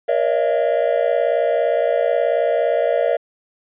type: tone cluster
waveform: triangle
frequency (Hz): 473.1 / 557 / 615 / 674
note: A#4 / C#5 / D#5 / E5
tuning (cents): +26 / +8 / -20 / +38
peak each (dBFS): -19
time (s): 0.08-3.17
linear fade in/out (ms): 10
effects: resampled to 8000 Hz